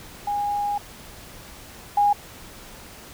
sine tone pair in turn, 819 / 819 Hz, G#5 / G#5, -24 / -24 cents, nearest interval unison, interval 0 cents, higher neither, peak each -22 / -15 dBFS, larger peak second, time 0.27-0.78 / 1.97-2.13 s, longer first, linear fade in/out 5 ms, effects pink hiss -43 dBFS RMS until 3.13 s

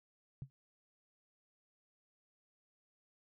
sine tone with exponential decay, 134.5 Hz, C3, 48 cents sharp, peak -37 dBFS, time 0.42-0.5 s, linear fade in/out 0 ms, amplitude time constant 17 ms, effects none

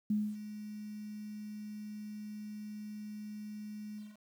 sine tone with ADSR envelope, 210.6 Hz, G#3, 24 cents sharp, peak -27 dBFS, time 0.1-4.18 s, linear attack 5 ms, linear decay 250 ms, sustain -14 dB, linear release 200 ms, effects 10-bit

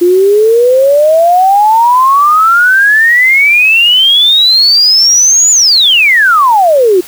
sine exponential two-way sweep, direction up then down, 344.8 to 7040 to 344.8 Hz, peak -3 dBFS, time 0.01-7.01 s, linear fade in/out 10 ms, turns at 5.51 s, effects white hiss -30 dBFS RMS until 7.07 s

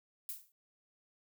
violet noise with exponential decay, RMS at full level -38 dBFS, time 0.29-0.52 s, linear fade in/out 2 ms, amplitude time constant 50 ms, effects none

